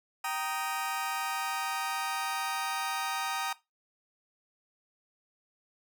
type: chord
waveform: sawtooth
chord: Eb major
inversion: first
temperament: just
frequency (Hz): 777.8 / 933.4 / 1244.5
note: G5 / Bb5 / Eb6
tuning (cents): -14 / +2 / 0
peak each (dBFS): -32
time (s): 0.24-3.53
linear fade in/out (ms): 5
effects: noise-tail reverb RT60 0.2 s tail -17 dB re dry